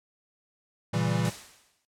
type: chord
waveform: square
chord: A# diminished seventh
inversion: none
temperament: equal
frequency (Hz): 116.54 / 138.59 / 164.81 / 196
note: A#2 / C#3 / E3 / G3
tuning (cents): 0 / 0 / 0 / 0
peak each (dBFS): -30 / -34 / -29 / -33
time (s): 0.93-1.3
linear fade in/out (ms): 10
type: noise with exponential decay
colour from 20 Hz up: white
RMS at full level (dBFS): -35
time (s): 1.25-1.85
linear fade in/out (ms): 0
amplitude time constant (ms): 130
effects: noise-tail reverb RT60 0.1 s tail -17 dB re dry + low-pass 9000 Hz 12 dB/octave